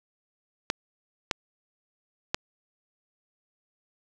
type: clicks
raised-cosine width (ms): 0.2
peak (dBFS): -7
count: 3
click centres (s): 0.701 / 1.312 / 2.345
effects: none